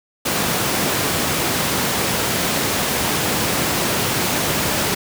pink high-pass noise, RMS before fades -20 dBFS, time 0.25-4.95 s, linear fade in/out 10 ms, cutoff 120 Hz, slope 12 dB/octave, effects none

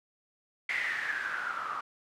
blue noise with low-pass filter sweep, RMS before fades -34 dBFS, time 0.69-1.81 s, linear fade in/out 5 ms, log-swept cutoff 2100 to 1200 Hz, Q 9.6, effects none

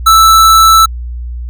square tone, 1318.5 Hz, E6, in tune, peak -3 dBFS, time 0.06-0.86 s, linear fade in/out 10 ms, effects added 60 Hz sine -18 dBFS peak until 1.49 s

